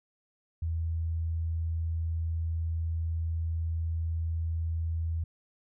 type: tone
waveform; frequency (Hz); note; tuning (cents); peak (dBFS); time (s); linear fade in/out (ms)
sine; 82; E2; -9; -28; 0.62-5.24; 5
effects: none